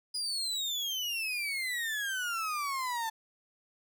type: exponential sweep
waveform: 35% pulse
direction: down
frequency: 4978 to 880 Hz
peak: -30 dBFS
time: 0.14-3.1 s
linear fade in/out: 10 ms
effects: none